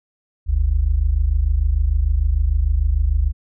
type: tone pair together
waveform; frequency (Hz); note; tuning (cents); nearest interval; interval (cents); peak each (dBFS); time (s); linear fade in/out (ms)
sine; 46.73 / 73.42; F#1 / D2; +18 / 0; minor sixth; 782; -17; 0.46-3.33; 50
effects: none